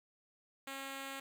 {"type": "tone", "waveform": "5% pulse", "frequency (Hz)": 271.8, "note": "C#4", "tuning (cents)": -34, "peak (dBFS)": -31, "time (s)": [0.67, 1.2], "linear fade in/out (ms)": 5, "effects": []}